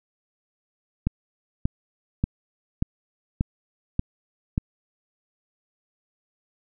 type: click train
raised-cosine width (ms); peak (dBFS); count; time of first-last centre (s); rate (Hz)
5; -9; 7; 1.07-4.579; 1.71
effects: none